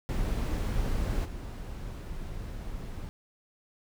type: noise with level steps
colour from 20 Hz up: brown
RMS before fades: -29 / -38 dBFS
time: 0.09-3.09 s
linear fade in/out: 0 ms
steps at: 1.24 s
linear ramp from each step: 20 ms
effects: none